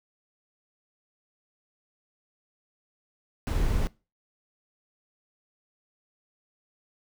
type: noise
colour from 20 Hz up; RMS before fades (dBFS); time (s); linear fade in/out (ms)
brown; -25; 3.47-3.87; 0
effects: noise-tail reverb RT60 0.3 s tail -22 dB re dry